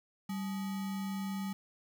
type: tone with sample-and-hold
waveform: sine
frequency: 194.7 Hz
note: G3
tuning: 12 cents flat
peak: -34 dBFS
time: 0.29-1.53 s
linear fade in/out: 5 ms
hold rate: 1050 Hz
effects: none